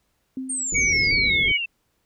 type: tone with exponential decay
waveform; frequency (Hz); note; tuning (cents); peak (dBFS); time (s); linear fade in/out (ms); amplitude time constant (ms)
sine; 261.3; C4; -2; -25; 0.37-1.02; 2; 140
type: exponential sweep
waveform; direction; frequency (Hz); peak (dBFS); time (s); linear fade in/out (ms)
sine; down; 8870 to 2637; -24; 0.49-1.66; 10
type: low-pass noise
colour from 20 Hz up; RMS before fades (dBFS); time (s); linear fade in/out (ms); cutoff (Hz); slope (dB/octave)
pink; -31; 0.72-1.52; 5; 500; 96
type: tone with vibrato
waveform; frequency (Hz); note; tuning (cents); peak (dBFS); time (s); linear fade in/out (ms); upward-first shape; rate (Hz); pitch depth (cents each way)
sine; 2217; C#7; 0; -18; 0.74-1.58; 20; square; 2.7; 30
effects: pink hiss -70 dBFS RMS until 2.05 s